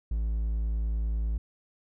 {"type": "tone", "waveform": "triangle", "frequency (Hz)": 55, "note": "A1", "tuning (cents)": 0, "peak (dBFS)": -24, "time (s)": [0.11, 1.38], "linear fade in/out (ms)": 5, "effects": []}